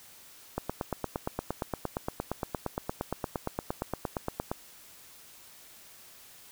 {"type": "click train", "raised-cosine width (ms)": 1, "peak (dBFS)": -16, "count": 35, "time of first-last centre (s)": [0.58, 4.515], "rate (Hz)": 8.64, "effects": ["white hiss -53 dBFS RMS until 6.51 s"]}